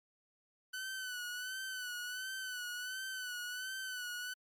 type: tone with vibrato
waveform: sawtooth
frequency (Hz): 1500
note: F#6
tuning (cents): +23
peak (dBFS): -36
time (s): 0.73-4.34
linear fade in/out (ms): 10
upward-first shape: sine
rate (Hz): 1.4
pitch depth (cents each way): 54
effects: MP3 64 kbps